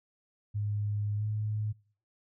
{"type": "tone with pitch glide", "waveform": "sine", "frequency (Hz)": [103.8, 106.66], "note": ["G#2", "G#2"], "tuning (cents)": [0, 47], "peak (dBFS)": -29, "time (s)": [0.54, 1.73], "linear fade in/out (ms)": 20, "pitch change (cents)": 47, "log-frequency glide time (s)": [1.17, 1.23], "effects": ["noise-tail reverb RT60 0.5 s tail -25 dB re dry"]}